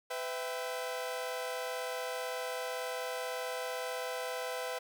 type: chord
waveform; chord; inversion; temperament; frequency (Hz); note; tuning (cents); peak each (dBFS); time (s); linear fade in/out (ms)
sawtooth; E minor; second; equal with one note detuned; 504 / 659.3 / 784; B4 / E5 / G5; +35 / 0 / 0; -34 / -37 / -40; 0.1-4.79; 10
effects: none